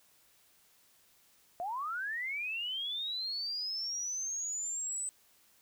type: linear sweep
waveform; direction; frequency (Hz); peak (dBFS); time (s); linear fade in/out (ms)
sine; up; 668 to 8090; -34; 1.6-5.09; 0
effects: white hiss -66 dBFS RMS until 5.61 s